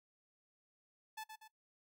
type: tone with echo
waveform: sawtooth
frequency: 870 Hz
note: A5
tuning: 20 cents flat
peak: -40 dBFS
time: 1.17-1.24 s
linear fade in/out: 10 ms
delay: 120 ms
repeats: 2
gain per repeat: -6 dB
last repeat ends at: 1.48 s
effects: noise-tail reverb RT60 0.1 s tail -17 dB re dry